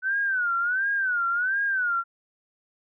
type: tone with vibrato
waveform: sine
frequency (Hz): 1495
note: F#6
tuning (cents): +17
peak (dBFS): -22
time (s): 0.02-2.04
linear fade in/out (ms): 50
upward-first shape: sine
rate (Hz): 1.4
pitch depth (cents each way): 150
effects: none